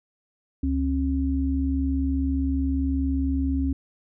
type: tone pair together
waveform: sine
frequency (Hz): 71.27 / 269.6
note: C#2 / C#4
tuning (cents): +49 / -48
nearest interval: octave + major seventh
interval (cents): 2303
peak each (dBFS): -24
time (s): 0.63-3.73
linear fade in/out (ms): 5
effects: none